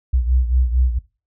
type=beating tone pair; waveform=sine; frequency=61.74 / 66.14 Hz; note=B1 / C2; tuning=0 / +19 cents; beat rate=4.4 Hz; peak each=-15 / -21 dBFS; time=0.13-0.99 s; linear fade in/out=10 ms; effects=noise-tail reverb RT60 0.3 s tail -19 dB re dry